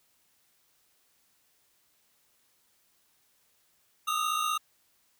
square tone cluster, 1225 / 1281 / 2764 Hz, D#6 / E6 / F7, -27 / -50 / -19 cents, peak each -30 / -33 / -38 dBFS, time 4.07-4.58 s, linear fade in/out 10 ms, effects white hiss -69 dBFS RMS until 5.19 s

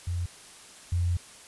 sine tone pair in turn, 87.31 / 87.31 Hz, F2 / F2, 0 / 0 cents, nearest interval unison, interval 0 cents, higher neither, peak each -27 / -23 dBFS, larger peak second, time 0.07-0.26 / 0.92-1.17 s, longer second, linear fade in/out 5 ms, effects white hiss -49 dBFS RMS until 1.47 s + resampled to 24000 Hz

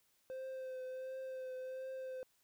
triangle tone with vibrato, 519 Hz, C5, 14 cents flat, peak -40 dBFS, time 0.3-2.23 s, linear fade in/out 0 ms, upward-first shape triangle, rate 1.4 Hz, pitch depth 24 cents each way, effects white hiss -75 dBFS RMS until 2.43 s

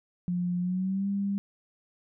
sine tone with pitch glide, 177.4 to 199.12 Hz, F3 to G3, +27 to +27 cents, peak -26 dBFS, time 0.28-1.38 s, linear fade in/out 0 ms, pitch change +200 cents, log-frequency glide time 0.6-1.08 s, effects none

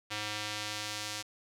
square tone with band-pass filter sweep, 105.7 Hz, G#2, 31 cents sharp, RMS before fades -38 dBFS, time 0.1-1.23 s, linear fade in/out 20 ms, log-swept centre 3300 to 5400 Hz, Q 0.9, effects none

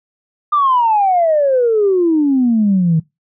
sine exponential sweep, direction down, 1215 to 155.56 Hz, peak -9 dBFS, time 0.52-3 s, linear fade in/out 10 ms, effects noise-tail reverb RT60 0.2 s tail -22 dB re dry + tanh soft clip ceiling -5 dBFS

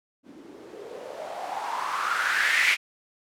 violet noise with low-pass filter sweep, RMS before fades -28 dBFS, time 0.23-2.77 s, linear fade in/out 50 ms, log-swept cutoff 260 to 2300 Hz, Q 5.3, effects none

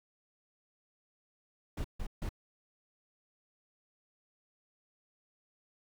brown noise bursts, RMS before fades -36 dBFS, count 3, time 1.77-2.292 s, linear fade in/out 5 ms, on 74 ms, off 150 ms, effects none

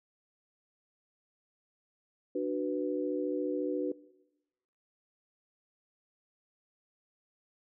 sine chord, B minor, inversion first, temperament just, 296.3 / 370.4 / 493.9 Hz, D4 / F#4 / B4, +15 / +2 / 0 cents, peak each -34 dBFS, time 2.35-3.92 s, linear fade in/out 5 ms, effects noise-tail reverb RT60 1.0 s tail -20 dB re dry

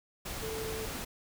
sine tone in noise, 441.5 Hz, A4, 6 cents sharp, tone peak -37 dBFS, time 0.42-0.86 s, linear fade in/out 10 ms, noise pink, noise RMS -39 dBFS, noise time 0.25-1.05 s, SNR -1 dB, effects none

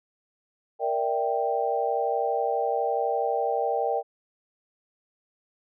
sine chord, E half-diminished seventh, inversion second, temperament equal, 466.2 / 587.3 / 659.3 / 784 Hz, Bb4 / D5 / E5 / G5, 0 / 0 / 0 / 0 cents, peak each -28 / -30 / -31 / -27 dBFS, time 0.79-4.03 s, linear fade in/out 50 ms, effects none

